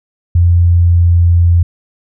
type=tone with pitch glide; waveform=sine; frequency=86.6 to 86.05 Hz; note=F2 to F2; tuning=-14 to -25 cents; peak=-5 dBFS; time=0.35-1.63 s; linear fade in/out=5 ms; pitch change=-11 cents; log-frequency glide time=0.61-1.25 s; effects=none